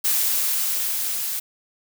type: noise with level ramp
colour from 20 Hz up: blue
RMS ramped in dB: -20 to -27 dBFS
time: 0.04-1.4 s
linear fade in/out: 10 ms
effects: none